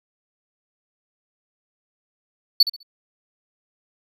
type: tone with echo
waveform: triangle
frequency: 4462 Hz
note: C#8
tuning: 11 cents sharp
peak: -8 dBFS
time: 2.6-2.63 s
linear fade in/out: 5 ms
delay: 67 ms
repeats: 3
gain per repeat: -12 dB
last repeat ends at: 2.831 s
effects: none